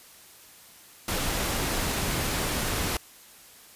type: noise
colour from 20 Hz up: pink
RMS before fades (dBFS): -28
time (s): 1.08-2.97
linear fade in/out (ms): 2
effects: white hiss -51 dBFS RMS until 3.75 s + resampled to 32000 Hz